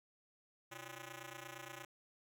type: ring-modulated tone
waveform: 5% pulse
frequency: 228.6 Hz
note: A#3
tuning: 34 cents flat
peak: -34 dBFS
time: 0.71-1.85 s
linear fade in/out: 5 ms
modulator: 100 Hz
effects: none